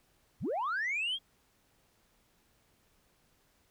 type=linear sweep; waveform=sine; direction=up; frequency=48.38 to 3322 Hz; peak=-29 dBFS; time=0.4-1.19 s; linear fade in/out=50 ms; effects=tanh soft clip ceiling -28 dBFS + pink hiss -70 dBFS RMS until 3.7 s